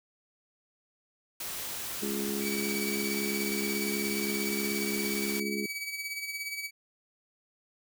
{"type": "noise", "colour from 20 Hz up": "white", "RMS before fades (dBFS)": -37, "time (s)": [1.4, 5.4], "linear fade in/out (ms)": 5}
{"type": "harmonic tone", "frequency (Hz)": 69.3, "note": "C#2", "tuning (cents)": 0, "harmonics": [3, 4, 5, 6], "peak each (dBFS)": [-34, -41, -37, -37], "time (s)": [2.02, 5.66], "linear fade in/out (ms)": 5}
{"type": "tone with tremolo", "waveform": "sawtooth", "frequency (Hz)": 2281, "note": "C#7", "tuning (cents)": 49, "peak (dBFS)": -29, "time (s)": [2.4, 6.71], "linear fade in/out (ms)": 50, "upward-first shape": "sine", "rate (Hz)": 17, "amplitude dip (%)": 55}
{"effects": []}